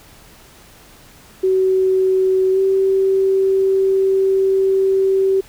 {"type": "tone with pitch glide", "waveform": "sine", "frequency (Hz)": [377.1, 385], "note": ["F#4", "G4"], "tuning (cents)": [33, -31], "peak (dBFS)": -12, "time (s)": [1.43, 5.41], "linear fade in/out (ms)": 10, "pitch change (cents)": 36, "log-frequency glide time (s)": [2.52, 2.59], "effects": ["pink hiss -45 dBFS RMS until 5.48 s"]}